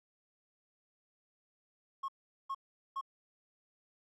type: tone bursts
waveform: triangle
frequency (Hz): 1087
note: C#6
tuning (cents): -34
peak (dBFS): -32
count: 3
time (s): 2.03-3.012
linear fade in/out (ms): 10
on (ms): 54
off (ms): 410
effects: tanh soft clip ceiling -30 dBFS